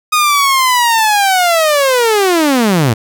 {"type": "linear sweep", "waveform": "sawtooth", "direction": "down", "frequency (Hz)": [1244.5, 102.9], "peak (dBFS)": -5, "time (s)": [0.12, 2.94], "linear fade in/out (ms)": 10, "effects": []}